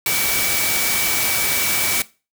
sine tone in noise, 2287 Hz, D7, 47 cents flat, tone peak -24 dBFS, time 0.06-2.02 s, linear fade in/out 2 ms, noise white, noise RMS -20 dBFS, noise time 0.06-2.02 s, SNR -7 dB, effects noise-tail reverb RT60 0.3 s tail -19 dB re dry

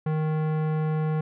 sine tone with tanh clipping, 155.56 Hz, D#3, in tune, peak -25 dBFS, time 0.06-1.21 s, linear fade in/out 5 ms, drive 18 dB, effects none

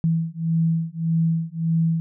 sine beating tone pair, 163.2 / 164.9 Hz, E3 / E3, -17 / +1 cents, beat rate 1.7 Hz, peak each -22 dBFS, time 0.04-2 s, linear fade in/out 0 ms, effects none

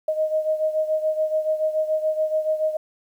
sine beating tone pair, 622 / 629 Hz, D#5 / D#5, -1 / +19 cents, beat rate 7 Hz, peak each -21 / -26 dBFS, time 0.08-2.77 s, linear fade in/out 5 ms, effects 9-bit

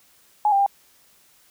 sine tone with pitch steps, 840 / 793 / 798 Hz, G#5 / G5 / G5, +19 / +20 / +31 cents, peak -15 dBFS, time 0.45-0.663 s, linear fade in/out 2 ms, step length 71 ms, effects white hiss -57 dBFS RMS until 1.5 s

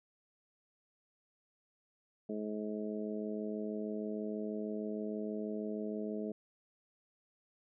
harmonic tone, 106.3 Hz, G#2, 41 cents sharp, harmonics 2 / 3 / 4 / 5 / 6, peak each -39 / -44 / -41 / -50 / -46 dBFS, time 2.29-6.32 s, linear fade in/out 5 ms, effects none

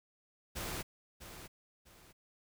pink noise with echo, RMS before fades -40 dBFS, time 0.55-0.83 s, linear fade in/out 20 ms, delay 650 ms, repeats 2, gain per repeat -10 dB, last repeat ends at 2.13 s, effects none

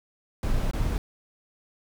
brown noise with dropouts, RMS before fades -25 dBFS, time 0.43-0.98 s, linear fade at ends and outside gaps 1 ms, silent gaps 0.712-0.734 s, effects none

